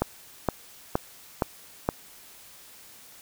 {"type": "click train", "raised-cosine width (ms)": 1, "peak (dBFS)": -8, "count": 5, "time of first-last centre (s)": [0.02, 1.889], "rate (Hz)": 2.14, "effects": ["white hiss -50 dBFS RMS until 3.21 s"]}